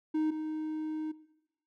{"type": "tone pair in turn", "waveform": "triangle", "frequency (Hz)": [311.1, 311.1], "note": ["D#4", "D#4"], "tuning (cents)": [0, 0], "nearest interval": "unison", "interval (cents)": 0, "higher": "neither", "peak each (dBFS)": [-25, -32], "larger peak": "first", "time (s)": [[0.14, 0.31], [0.31, 1.12]], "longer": "second", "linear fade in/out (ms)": 10, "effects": ["noise-tail reverb RT60 0.9 s tail -18 dB re dry"]}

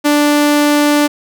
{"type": "tone", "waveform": "sawtooth", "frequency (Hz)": 293.7, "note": "D4", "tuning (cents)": 0, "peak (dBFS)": -5, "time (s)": [0.04, 1.08], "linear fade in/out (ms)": 20, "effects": []}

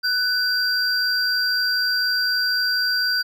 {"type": "tone pair together", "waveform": "triangle", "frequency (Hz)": [1493, 4743], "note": ["F#6", "D8"], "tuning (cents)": [15, 16], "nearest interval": "octave + minor sixth", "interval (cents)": 2001, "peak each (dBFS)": -20, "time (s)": [0.03, 3.23], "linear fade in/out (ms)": 20, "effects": []}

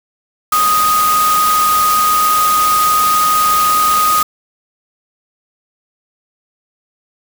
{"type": "tone in noise", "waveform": "sine", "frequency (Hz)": 1244.5, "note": "D#6", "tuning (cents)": 0, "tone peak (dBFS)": -10, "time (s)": [0.52, 4.23], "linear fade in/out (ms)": 5, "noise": "white", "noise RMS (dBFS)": -19, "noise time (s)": [0.52, 4.23], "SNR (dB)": 6, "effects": []}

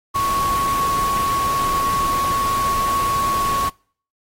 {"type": "tone in noise", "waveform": "sine", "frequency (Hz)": 1108.7, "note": "C#6", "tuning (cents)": 0, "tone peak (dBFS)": -17, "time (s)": [0.14, 3.7], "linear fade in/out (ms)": 20, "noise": "pink", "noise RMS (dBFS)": -28, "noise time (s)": [0.14, 3.7], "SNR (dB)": 8, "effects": ["noise-tail reverb RT60 0.5 s tail -26 dB re dry", "AAC 48 kbps"]}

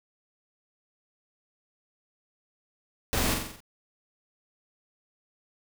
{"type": "noise with echo", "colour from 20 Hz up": "pink", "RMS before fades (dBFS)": -28, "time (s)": [3.13, 3.34], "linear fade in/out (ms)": 0, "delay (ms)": 44, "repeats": 6, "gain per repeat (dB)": -4, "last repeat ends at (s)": 3.604, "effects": []}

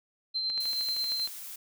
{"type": "tone with tremolo", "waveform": "sine", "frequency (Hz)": 4118, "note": "C8", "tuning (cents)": -28, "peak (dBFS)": -27, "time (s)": [0.34, 1.28], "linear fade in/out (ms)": 20, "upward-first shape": "sine", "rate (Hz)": 9.3, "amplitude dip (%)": 30}
{"type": "click train", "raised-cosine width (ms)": 0.2, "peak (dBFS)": -26, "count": 11, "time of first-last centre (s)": [0.5, 1.275], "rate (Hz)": 12.9}
{"type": "noise", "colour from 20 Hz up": "blue", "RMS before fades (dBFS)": -42, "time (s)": [0.6, 1.56], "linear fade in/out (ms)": 5}
{"effects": []}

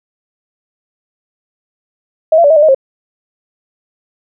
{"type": "tone with pitch steps", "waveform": "sine", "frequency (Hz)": [635, 679, 576, 640, 590, 627, 536], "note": ["D#5", "F5", "D5", "D#5", "D5", "D#5", "C5"], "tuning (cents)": [35, -49, -34, 49, 8, 13, 42], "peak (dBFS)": -4, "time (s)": [2.32, 2.747], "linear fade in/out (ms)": 5, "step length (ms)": 61, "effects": []}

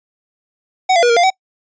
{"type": "tone with pitch steps", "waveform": "square", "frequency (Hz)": [750, 682, 481.7, 467.1, 697, 759], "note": ["F#5", "F5", "B4", "A#4", "F5", "F#5"], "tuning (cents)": [23, -41, -43, 3, -4, 44], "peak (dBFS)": -10, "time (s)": [0.89, 1.304], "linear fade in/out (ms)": 10, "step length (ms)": 69, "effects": ["noise-tail reverb RT60 0.1 s tail -25 dB re dry", "resampled to 16000 Hz"]}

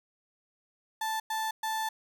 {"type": "tone bursts at uneven times", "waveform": "35% pulse", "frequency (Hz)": 880, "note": "A5", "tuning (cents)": 0, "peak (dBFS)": -28, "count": 3, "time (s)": [[1.01, 1.2], [1.3, 1.51], [1.63, 1.89]], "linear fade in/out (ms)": 5, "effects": []}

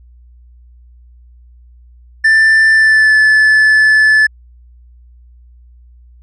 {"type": "tone with pitch glide", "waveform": "triangle", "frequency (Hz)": [1773, 1736.5], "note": ["A6", "A6"], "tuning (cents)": [13, -23], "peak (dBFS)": -4, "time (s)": [2.24, 4.27], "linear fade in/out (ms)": 10, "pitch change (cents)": -36, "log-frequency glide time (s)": [2.73, 3.15], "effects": ["added 60 Hz sine -39 dBFS peak until 6.22 s", "resampled to 22050 Hz"]}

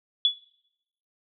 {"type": "tone with exponential decay", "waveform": "sine", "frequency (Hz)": 3416, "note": "G#7", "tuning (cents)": 48, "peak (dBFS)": -14, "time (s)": [0.25, 0.39], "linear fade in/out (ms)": 1, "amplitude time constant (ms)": 30, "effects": ["noise-tail reverb RT60 0.8 s tail -21 dB re dry"]}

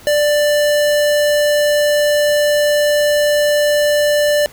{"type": "tone", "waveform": "square", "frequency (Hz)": 590, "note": "D5", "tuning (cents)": 8, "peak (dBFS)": -12, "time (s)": [0.07, 4.46], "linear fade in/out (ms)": 0, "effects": ["pink hiss -41 dBFS RMS until 4.52 s"]}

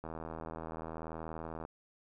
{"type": "click train", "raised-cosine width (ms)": 1, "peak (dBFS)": -28, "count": 131, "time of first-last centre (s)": [0.04, 1.651], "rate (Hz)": 80.7, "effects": []}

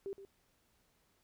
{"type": "tone with echo", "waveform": "sine", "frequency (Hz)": 393.6, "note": "G4", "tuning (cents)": 7, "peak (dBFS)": -38, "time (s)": [0.06, 0.13], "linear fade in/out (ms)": 0, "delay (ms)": 120, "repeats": 1, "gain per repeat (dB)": -11, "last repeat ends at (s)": 0.25, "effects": ["pink hiss -74 dBFS RMS until 1.23 s"]}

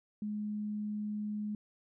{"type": "tone", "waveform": "sine", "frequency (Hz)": 210, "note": "G#3", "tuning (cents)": 19, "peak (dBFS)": -34, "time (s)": [0.22, 1.55], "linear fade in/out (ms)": 2, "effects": []}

